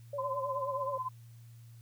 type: tone with vibrato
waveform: sine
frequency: 554.4 Hz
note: C#5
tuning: in tune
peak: -35 dBFS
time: 0.13-0.98 s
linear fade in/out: 5 ms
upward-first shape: sine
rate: 9.4 Hz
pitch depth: 72 cents each way
type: tone with tremolo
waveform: sine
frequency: 1024 Hz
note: C6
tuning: 38 cents flat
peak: -31 dBFS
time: 0.18-1.09 s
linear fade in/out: 10 ms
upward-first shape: sine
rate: 16 Hz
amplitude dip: 75%
effects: added 116 Hz sine -50 dBFS peak until 1.81 s + white hiss -67 dBFS RMS until 1.81 s